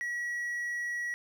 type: tone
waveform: triangle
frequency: 1923 Hz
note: B6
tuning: 47 cents flat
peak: -30 dBFS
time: 0.01-1.14 s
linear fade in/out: 0 ms
effects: none